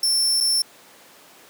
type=tone with dropouts; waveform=sawtooth; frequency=5380 Hz; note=E8; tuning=34 cents sharp; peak=-15 dBFS; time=0.03-0.62 s; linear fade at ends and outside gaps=2 ms; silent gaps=0.403-0.408 s; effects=pink hiss -48 dBFS RMS until 1.49 s + high-pass 300 Hz 12 dB/octave